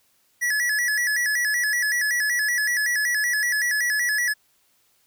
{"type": "tone with vibrato", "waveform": "square", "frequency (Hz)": 1820, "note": "A#6", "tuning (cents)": -42, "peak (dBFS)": -21, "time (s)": [0.41, 4.34], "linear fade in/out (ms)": 20, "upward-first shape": "square", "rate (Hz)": 5.3, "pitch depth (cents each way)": 110, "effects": ["white hiss -64 dBFS RMS until 5.06 s"]}